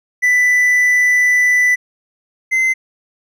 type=tone pair in turn; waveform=triangle; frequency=1986 / 2063 Hz; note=B6 / C7; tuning=+9 / -25 cents; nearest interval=minor second; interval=66 cents; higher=second; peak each=-8 / -10 dBFS; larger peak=first; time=0.22-1.76 / 2.51-2.74 s; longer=first; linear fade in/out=20 ms; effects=none